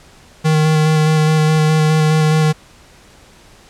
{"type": "tone with vibrato", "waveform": "square", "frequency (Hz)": 155.56, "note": "D#3", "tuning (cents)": 0, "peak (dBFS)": -11, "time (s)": [0.44, 2.53], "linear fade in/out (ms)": 20, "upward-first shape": "square", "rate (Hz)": 4.8, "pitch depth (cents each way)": 13, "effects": ["pink hiss -45 dBFS RMS until 3.69 s", "low-pass 9000 Hz 12 dB/octave"]}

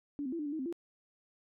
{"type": "tone with pitch steps", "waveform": "sine", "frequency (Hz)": [287.5, 257.1, 335.6, 298.2, 287.2, 316, 261.6, 340.7], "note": ["D4", "C4", "E4", "D4", "D4", "D#4", "C4", "F4"], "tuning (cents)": [-37, -30, 31, 27, -39, 27, 0, -43], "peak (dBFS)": -34, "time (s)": [0.19, 0.726], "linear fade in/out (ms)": 0, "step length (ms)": 67, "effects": []}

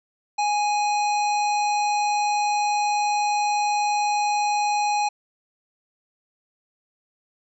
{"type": "harmonic tone", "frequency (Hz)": 830.6, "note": "G#5", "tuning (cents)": 0, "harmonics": [1, 3, 5, 7, 9], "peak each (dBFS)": [-20, -30, -34, -37, -39], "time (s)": [0.38, 5.09], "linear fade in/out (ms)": 10, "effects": []}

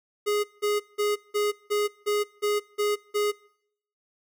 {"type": "tone bursts", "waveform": "square", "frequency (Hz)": 415.3, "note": "G#4", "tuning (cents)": 0, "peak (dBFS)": -23, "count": 9, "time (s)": [0.26, 3.32], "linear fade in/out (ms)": 20, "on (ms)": 180, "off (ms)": 180, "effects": ["noise-tail reverb RT60 0.7 s tail -24 dB re dry"]}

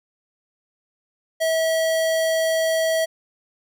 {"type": "tone", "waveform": "square", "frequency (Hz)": 647, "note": "E5", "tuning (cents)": -32, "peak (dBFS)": -19, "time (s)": [1.4, 3.06], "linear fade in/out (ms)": 20, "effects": []}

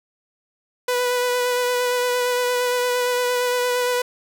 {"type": "tone with vibrato", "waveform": "sawtooth", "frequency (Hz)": 493.9, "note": "B4", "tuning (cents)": 0, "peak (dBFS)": -15, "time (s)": [0.88, 4.02], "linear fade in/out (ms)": 5, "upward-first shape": "sine", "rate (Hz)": 8.7, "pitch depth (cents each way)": 16, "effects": []}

